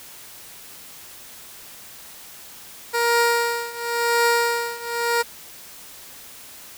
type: tone with tremolo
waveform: 15% pulse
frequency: 470.4 Hz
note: A#4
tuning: 16 cents sharp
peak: -9 dBFS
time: 2.93-5.23 s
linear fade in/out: 20 ms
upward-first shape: triangle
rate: 0.94 Hz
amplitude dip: 90%
effects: white hiss -42 dBFS RMS until 6.77 s